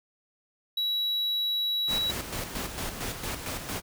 triangle tone, 3900 Hz, B7, 23 cents flat, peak -24 dBFS, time 0.77-2.11 s, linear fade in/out 5 ms
pink noise with tremolo, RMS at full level -33 dBFS, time 1.87-3.82 s, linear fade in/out 50 ms, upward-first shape square, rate 4.4 Hz, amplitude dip 50%
effects none

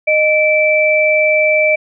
sine tone pair together, 616.3 / 2327 Hz, D#5 / D7, -17 / -17 cents, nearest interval octave + major seventh, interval 2300 cents, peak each -12 dBFS, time 0.07-1.76 s, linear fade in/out 10 ms, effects none

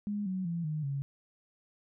sine tone with pitch steps, 206.1 / 186.82 / 169.35 / 153.51 / 139.15 Hz, G#3 / F#3 / E3 / D#3 / C#3, -13 / +17 / +47 / -23 / +7 cents, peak -31 dBFS, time 0.07-1.02 s, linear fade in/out 0 ms, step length 190 ms, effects none

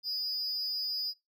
triangle tone with amplitude modulation, 4953 Hz, D#8, 9 cents flat, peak -27 dBFS, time 0.03-1.14 s, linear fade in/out 50 ms, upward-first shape sine, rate 234 Hz, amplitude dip 75%, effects noise-tail reverb RT60 0.2 s tail -22 dB re dry

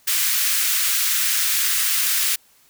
white high-pass noise, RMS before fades -20 dBFS, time 0.07-2.36 s, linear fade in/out 10 ms, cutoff 1400 Hz, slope 24 dB/octave, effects white hiss -56 dBFS RMS until 2.69 s

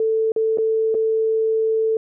sine tone with dropouts, 443 Hz, A4, 12 cents sharp, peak -16 dBFS, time 0-1.97 s, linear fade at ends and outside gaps 2 ms, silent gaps 0.32-0.362 / 0.574-0.584 / 0.944-0.949 s, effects none

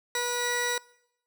15% pulse tone pair together, 485.3 / 1943 Hz, B4 / B6, -30 / -29 cents, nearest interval 2 octaves, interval 2401 cents, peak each -23 / -24 dBFS, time 0.15-0.78 s, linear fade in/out 2 ms, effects noise-tail reverb RT60 0.8 s tail -23 dB re dry

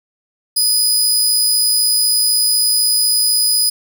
20% pulse tone, 4978 Hz, D#8, in tune, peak -6 dBFS, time 0.56-3.7 s, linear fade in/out 10 ms, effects none

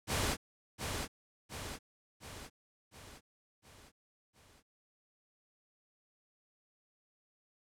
pink noise with echo, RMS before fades -33 dBFS, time 0.07-0.37 s, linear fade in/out 50 ms, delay 710 ms, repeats 6, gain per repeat -5 dB, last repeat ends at 4.63 s, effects low-pass 11000 Hz 12 dB/octave

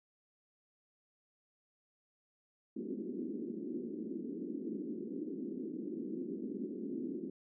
pink band-pass noise, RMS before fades -41 dBFS, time 2.76-7.3 s, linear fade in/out 5 ms, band 210 to 380 Hz, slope 48 dB/octave, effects none

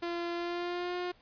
sawtooth tone with pitch glide, 343.7 to 357.1 Hz, F4 to F4, -28 to +39 cents, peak -29 dBFS, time 0.02-1.12 s, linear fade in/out 10 ms, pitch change +67 cents, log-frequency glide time 0.34-0.96 s, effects pink hiss -63 dBFS RMS until 1.21 s + resampled to 11025 Hz

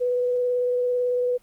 sine tone with vibrato, 493.9 Hz, B4, in tune, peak -20 dBFS, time 0-1.38 s, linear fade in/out 20 ms, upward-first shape sine, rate 18 Hz, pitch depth 11 cents each way, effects pink hiss -60 dBFS RMS until 1.42 s + Opus 48 kbps

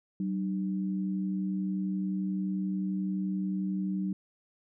sine tone pair together, 190.7 / 302.1 Hz, G3 / D4, -47 / +49 cents, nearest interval minor sixth, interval 796 cents, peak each -29 / -37 dBFS, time 0.2-4.13 s, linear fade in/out 2 ms, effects none

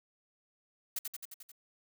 blue noise with echo, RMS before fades -35 dBFS, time 0.96-0.99 s, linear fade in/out 5 ms, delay 88 ms, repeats 6, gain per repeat -3 dB, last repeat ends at 1.518 s, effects none

